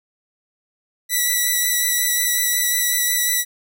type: tone with vibrato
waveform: 5% pulse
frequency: 1961 Hz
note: B6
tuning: 13 cents flat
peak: -7 dBFS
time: 1.09-3.45 s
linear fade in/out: 50 ms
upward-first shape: sine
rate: 5.5 Hz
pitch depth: 16 cents each way
effects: none